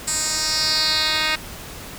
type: tone with band-pass filter sweep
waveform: 10% pulse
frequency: 311.1 Hz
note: D#4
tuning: in tune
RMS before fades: -21 dBFS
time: 0.07-1.36 s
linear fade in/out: 10 ms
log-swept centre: 7800 to 3000 Hz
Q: 3.3
effects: pink hiss -36 dBFS RMS until 1.98 s